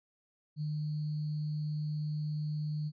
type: tone with sample-and-hold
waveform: sine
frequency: 151.4 Hz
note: D#3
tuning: 47 cents flat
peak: -32 dBFS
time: 0.56-2.92 s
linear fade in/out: 50 ms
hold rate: 4410 Hz
effects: resampled to 11025 Hz